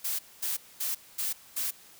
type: noise bursts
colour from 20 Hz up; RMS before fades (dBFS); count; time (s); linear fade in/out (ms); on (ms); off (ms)
blue; -31; 5; 0.04-1.71; 10; 150; 230
effects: white hiss -54 dBFS RMS until 1.99 s